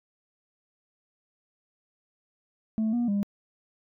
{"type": "tone with pitch steps", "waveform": "sine", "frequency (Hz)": [219.5, 239.6, 201.9], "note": ["A3", "A#3", "G#3"], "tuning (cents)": [-4, 48, -49], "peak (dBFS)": -21, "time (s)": [2.78, 3.23], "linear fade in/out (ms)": 0, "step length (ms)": 150, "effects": ["tanh soft clip ceiling -22 dBFS"]}